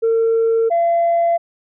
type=tone pair in turn; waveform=sine; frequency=454.2 / 680.5 Hz; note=A#4 / F5; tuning=-45 / -45 cents; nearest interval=perfect fifth; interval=700 cents; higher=second; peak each=-11 dBFS; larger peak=neither; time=0.02-0.7 / 0.7-1.38 s; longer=neither; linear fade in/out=20 ms; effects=tanh soft clip ceiling -10 dBFS